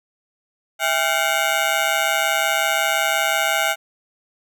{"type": "ring-modulated tone", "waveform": "15% pulse", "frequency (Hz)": 730, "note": "F#5", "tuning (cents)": -24, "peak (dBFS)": -8, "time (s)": [0.79, 3.76], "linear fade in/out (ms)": 50, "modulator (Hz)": 72.8, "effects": []}